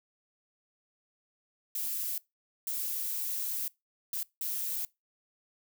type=noise bursts at uneven times; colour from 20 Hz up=violet; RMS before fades=-34 dBFS; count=4; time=1.75-2.18 / 2.67-3.68 / 4.13-4.23 / 4.41-4.85 s; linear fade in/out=2 ms; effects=noise-tail reverb RT60 0.2 s tail -22 dB re dry